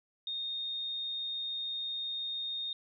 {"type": "tone", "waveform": "sine", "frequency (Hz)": 3687, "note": "A#7", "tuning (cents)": -20, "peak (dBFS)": -34, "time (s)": [0.27, 2.73], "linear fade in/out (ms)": 2, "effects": []}